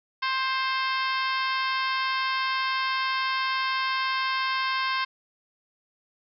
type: harmonic tone with a mistuned harmonic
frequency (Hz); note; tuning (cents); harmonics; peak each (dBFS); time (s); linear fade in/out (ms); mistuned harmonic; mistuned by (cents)
526; C5; +9; 2 / 3 / 4 / 5 / 6 / 7 / 8 / 9 / 10; -27 / -31 / -33 / -35 / -37 / -38 / -39 / -40 / -41; 0.22-5.05; 10; 8; +34
effects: none